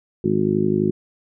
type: harmonic tone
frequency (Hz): 51.8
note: G#1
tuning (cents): -4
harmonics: 2 / 3 / 4 / 5 / 6 / 7 / 8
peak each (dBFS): -31 / -25 / -22 / -28 / -26 / -20 / -32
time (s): 0.24-0.91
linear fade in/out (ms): 5
effects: none